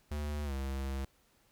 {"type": "tone with pitch glide", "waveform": "square", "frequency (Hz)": [74, 67.47], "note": ["D2", "C#2"], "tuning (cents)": [14, -46], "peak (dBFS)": -35, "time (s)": [0.11, 1.05], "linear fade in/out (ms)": 5, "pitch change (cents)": -160, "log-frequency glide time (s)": [0.44, 0.53], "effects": ["pink hiss -69 dBFS RMS until 1.51 s"]}